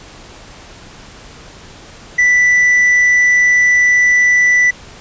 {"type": "tone", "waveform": "triangle", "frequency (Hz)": 1975.5, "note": "B6", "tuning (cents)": 0, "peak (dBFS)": -6, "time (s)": [2.18, 4.71], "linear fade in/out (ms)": 10, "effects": ["pink hiss -37 dBFS RMS until 5 s", "resampled to 16000 Hz"]}